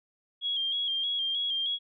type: tone with vibrato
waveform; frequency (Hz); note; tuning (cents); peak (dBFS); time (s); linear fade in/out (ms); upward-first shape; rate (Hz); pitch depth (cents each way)
sine; 3259; G#7; -33; -27; 0.41-1.79; 50; square; 3.2; 36
effects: none